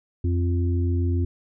harmonic tone, 87.31 Hz, F2, in tune, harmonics 1 / 3 / 4, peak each -20 / -30 / -32 dBFS, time 0.24-1.25 s, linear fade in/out 5 ms, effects none

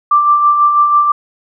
sine tone with tremolo, 1177 Hz, D6, 3 cents sharp, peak -5 dBFS, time 0.11-1.12 s, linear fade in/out 5 ms, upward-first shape sine, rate 6.1 Hz, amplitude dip 45%, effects none

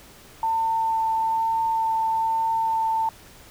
sine tone with vibrato, 897 Hz, A5, 33 cents sharp, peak -20 dBFS, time 0.43-3.09 s, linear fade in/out 2 ms, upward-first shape sine, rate 1.1 Hz, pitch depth 8 cents each way, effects pink hiss -48 dBFS RMS until 3.5 s

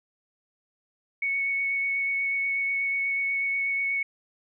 sine tone with vibrato, 2217 Hz, C#7, in tune, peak -24 dBFS, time 1.22-4.03 s, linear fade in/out 5 ms, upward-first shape triangle, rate 8.2 Hz, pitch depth 12 cents each way, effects none

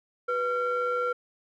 triangle ring-modulated tone, 440.3 Hz, A4, 1 cent sharp, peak -20 dBFS, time 0.28-1.13 s, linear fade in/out 10 ms, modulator 933 Hz, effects none

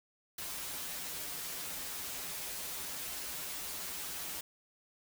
white noise with comb filter, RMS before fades -41 dBFS, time 0.38-4.41 s, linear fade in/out 5 ms, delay 9 ms, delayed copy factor -0.85, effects none

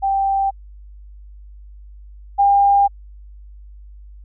sine tone pair in turn, 784 / 800.9 Hz, G5 / G5, 0 / +37 cents, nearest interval unison, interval 37 cents, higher second, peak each -15 / -10 dBFS, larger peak second, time 0.02-0.51 / 2.38-2.88 s, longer second, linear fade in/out 20 ms, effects added 50 Hz sine -37 dBFS peak until 4.24 s

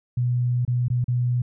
sine tone with dropouts, 122.9 Hz, B2, 8 cents flat, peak -19 dBFS, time 0.17-1.42 s, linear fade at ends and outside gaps 5 ms, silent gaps 0.651-0.677 / 0.883-0.901 / 1.043-1.081 s, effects none

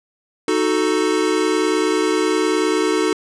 square chord, D# diminished, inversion none, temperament equal, 311.1 / 370 / 440 Hz, D#4 / F#4 / A4, 0 / 0 / 0 cents, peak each -21 dBFS, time 0.48-3.13 s, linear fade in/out 2 ms, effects resampled to 22050 Hz + 9-bit

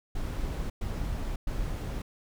brown noise bursts, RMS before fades -32 dBFS, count 3, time 0.15-2.02 s, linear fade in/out 5 ms, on 550 ms, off 110 ms, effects none

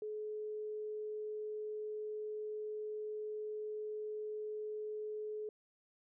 sine tone, 426.4 Hz, G#4, 46 cents sharp, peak -39 dBFS, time 0.02-5.49 s, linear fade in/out 2 ms, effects none

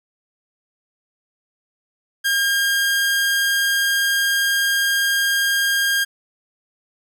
sawtooth tone, 1613 Hz, G6, 49 cents sharp, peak -13 dBFS, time 2.24-6.05 s, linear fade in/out 20 ms, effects none

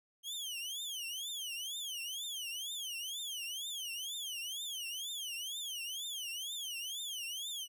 sawtooth tone with vibrato, 3136 Hz, G7, in tune, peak -36 dBFS, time 0.23-7.68 s, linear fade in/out 50 ms, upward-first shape triangle, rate 2.1 Hz, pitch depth 270 cents each way, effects none

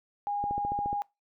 sine tone, 817 Hz, G#5, 29 cents flat, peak -28 dBFS, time 0.27-1.02 s, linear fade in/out 0 ms
click train, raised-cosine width 2 ms, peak -24 dBFS, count 8, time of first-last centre 0.44-0.93 s, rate 14.3 Hz
effects noise-tail reverb RT60 0.2 s tail -22 dB re dry

